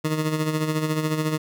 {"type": "tone with tremolo", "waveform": "20% pulse", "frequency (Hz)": 155.56, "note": "D#3", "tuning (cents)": 0, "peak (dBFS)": -15, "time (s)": [0.04, 1.38], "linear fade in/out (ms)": 10, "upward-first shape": "sine", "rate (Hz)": 14, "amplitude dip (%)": 55, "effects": []}